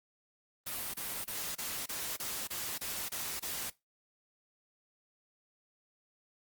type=noise bursts; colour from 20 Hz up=white; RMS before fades=-38 dBFS; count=10; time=0.66-3.703 s; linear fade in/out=10 ms; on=280 ms; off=27 ms; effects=noise-tail reverb RT60 0.2 s tail -20 dB re dry + Opus 32 kbps